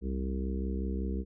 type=harmonic tone; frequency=65.41 Hz; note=C2; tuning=in tune; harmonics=1 / 3 / 4 / 5 / 6 / 7; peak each=-32 / -36 / -43 / -42 / -43 / -45 dBFS; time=0.01-1.25 s; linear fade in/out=50 ms; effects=none